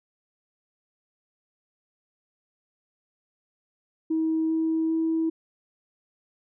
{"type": "tone with pitch steps", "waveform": "sine", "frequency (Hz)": [320, 322, 324.1], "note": ["D#4", "E4", "E4"], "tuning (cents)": [49, -41, -29], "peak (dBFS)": -21, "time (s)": [4.1, 5.3], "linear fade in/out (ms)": 10, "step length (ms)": 400, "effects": ["tanh soft clip ceiling -17 dBFS"]}